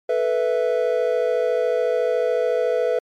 triangle chord, A suspended second, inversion none, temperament equal, 440 / 493.9 / 659.3 Hz, A4 / B4 / E5, 0 / 0 / 0 cents, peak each -22 / -18 / -22 dBFS, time 0.09-2.99 s, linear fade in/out 5 ms, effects MP3 96 kbps

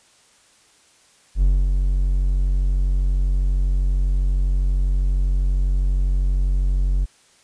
triangle tone with ADSR envelope, 46.25 Hz, F#1, in tune, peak -10 dBFS, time 1.35-7.06 s, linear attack 70 ms, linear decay 240 ms, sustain -4 dB, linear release 22 ms, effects white hiss -55 dBFS RMS until 7.43 s + resampled to 22050 Hz

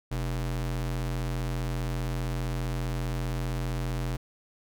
square ring-modulated tone, 87.6 Hz, F2, 6 cents sharp, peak -26 dBFS, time 0.11-4.17 s, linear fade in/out 10 ms, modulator 40 Hz, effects none

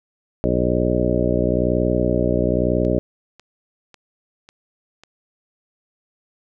harmonic tone, 61 Hz, B1, 21 cents flat, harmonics 1 / 2 / 3 / 4 / 5 / 6 / 7 / 9 / 10, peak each -25 / -25 / -25 / -25 / -25 / -25 / -25 / -25 / -25 dBFS, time 0.44-2.99 s, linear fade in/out 0 ms
click train, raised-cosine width 0.2 ms, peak -26 dBFS, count 5, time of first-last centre 2.85-5.036 s, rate 1.83 Hz
effects none

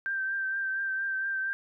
sine tone with vibrato, 1568 Hz, G6, in tune, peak -28 dBFS, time 0.06-1.53 s, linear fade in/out 0 ms, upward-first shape triangle, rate 4.3 Hz, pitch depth 30 cents each way, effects none

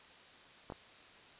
clicks, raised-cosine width 1 ms, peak -29 dBFS, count 2, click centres 0.701 / 0.722 s, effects white hiss -57 dBFS RMS until 1.39 s + resampled to 8000 Hz

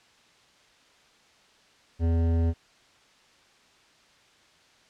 sine tone with hard clipping, 83.2 Hz, E2, 17 cents sharp, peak -23 dBFS, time 1.99-2.54 s, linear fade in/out 50 ms, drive 13 dB, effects white hiss -59 dBFS RMS until 4.89 s + low-pass 5000 Hz 12 dB/octave

